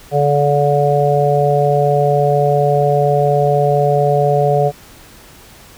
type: harmonic tone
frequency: 144.3 Hz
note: D3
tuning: 30 cents flat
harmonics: 1 / 3 / 4 / 5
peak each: -16 / -16 / -16 / -16 dBFS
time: 0.11-4.72 s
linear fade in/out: 50 ms
effects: pink hiss -41 dBFS RMS until 5.77 s